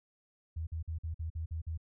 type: tone bursts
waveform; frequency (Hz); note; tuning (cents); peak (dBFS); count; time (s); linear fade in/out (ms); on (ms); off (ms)
sine; 80.9; E2; -32; -34; 8; 0.56-1.776; 10; 110; 48
effects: none